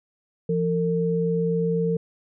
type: tone pair together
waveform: sine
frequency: 170.06 / 454 Hz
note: F3 / A#4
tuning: -46 / -46 cents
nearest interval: octave + perfect fourth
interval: 1700 cents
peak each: -23 dBFS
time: 0.49-1.97 s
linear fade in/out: 5 ms
effects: none